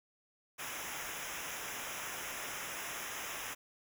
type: noise with comb filter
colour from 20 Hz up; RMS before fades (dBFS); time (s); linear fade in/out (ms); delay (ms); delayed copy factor
pink; -42; 0.58-3.55; 20; 0.23; -0.9
effects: none